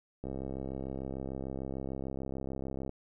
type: click train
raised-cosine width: 2 ms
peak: -25 dBFS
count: 178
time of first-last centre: 0.24-2.894 s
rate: 66.7 Hz
effects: none